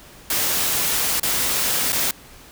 white noise with dropouts, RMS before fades -21 dBFS, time 0.3-2.11 s, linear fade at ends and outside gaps 2 ms, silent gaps 1.198-1.231 / 1.922-1.928 s, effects pink hiss -45 dBFS RMS until 2.51 s

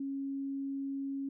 sine tone, 274.5 Hz, C#4, 17 cents flat, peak -34 dBFS, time 0-1.29 s, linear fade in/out 5 ms, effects none

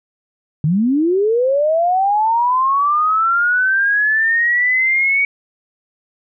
sine linear sweep, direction up, 141.4 to 2253 Hz, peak -12 dBFS, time 0.64-5.25 s, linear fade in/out 2 ms, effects none

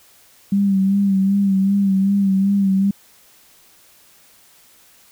sine tone with vibrato, 196 Hz, G3, in tune, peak -13 dBFS, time 0.52-2.91 s, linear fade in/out 5 ms, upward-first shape sine, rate 2.6 Hz, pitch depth 41 cents each way, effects white hiss -51 dBFS RMS until 5.11 s

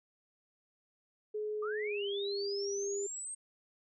sine tone with pitch glide, 424.4 to 400.6 Hz, G#4 to G4, +38 to +38 cents, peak -34 dBFS, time 1.34-3.07 s, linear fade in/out 10 ms, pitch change -100 cents, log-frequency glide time 1.81-2.06 s
sine linear sweep, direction up, 1153 to 8500 Hz, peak -39 dBFS, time 1.62-3.35 s, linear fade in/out 10 ms
effects none

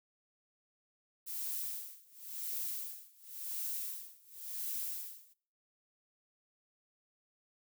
violet noise with tremolo, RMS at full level -38 dBFS, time 1.26-5.34 s, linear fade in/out 20 ms, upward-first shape sine, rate 0.93 Hz, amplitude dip 95%, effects noise-tail reverb RT60 0.5 s tail -21 dB re dry

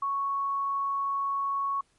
sine tone, 1108.7 Hz, C#6, in tune, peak -26 dBFS, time 0.02-1.81 s, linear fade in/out 5 ms, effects pink hiss -68 dBFS RMS until 1.98 s + MP3 48 kbps

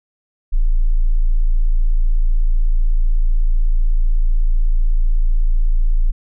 sine tone, 28 Hz, A0, 31 cents sharp, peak -10 dBFS, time 0.52-6.12 s, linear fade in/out 20 ms, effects none

